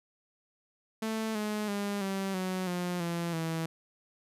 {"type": "tone with pitch steps", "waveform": "sawtooth", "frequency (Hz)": [220.8, 211.4, 202.5, 193.89, 185.67, 177.8, 170.26, 163.04], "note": ["A3", "G#3", "G#3", "G3", "F#3", "F3", "F3", "E3"], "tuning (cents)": [6, 31, -43, -19, 6, 31, -44, -19], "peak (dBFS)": -27, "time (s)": [1.02, 3.66], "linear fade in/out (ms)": 5, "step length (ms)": 330, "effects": ["resampled to 32000 Hz"]}